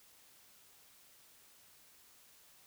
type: silence
effects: white hiss -63 dBFS RMS until 2.66 s